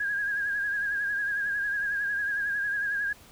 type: tone with vibrato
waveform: sine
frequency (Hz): 1637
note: G#6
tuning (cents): -25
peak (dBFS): -26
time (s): 0-3.13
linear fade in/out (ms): 5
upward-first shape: sine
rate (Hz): 11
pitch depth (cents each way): 50
effects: pink hiss -53 dBFS RMS until 3.31 s